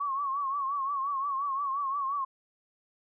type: tone with vibrato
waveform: sine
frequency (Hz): 1109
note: C#6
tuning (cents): 0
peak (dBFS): -28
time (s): 0-2.25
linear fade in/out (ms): 10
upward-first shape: triangle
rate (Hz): 5.7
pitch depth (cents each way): 95
effects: none